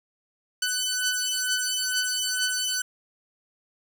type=beating tone pair; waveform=10% pulse; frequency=1499 / 1501.2 Hz; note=F#6 / F#6; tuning=+22 / +25 cents; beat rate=2.2 Hz; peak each=-19 dBFS; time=0.62-2.82 s; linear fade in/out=5 ms; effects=none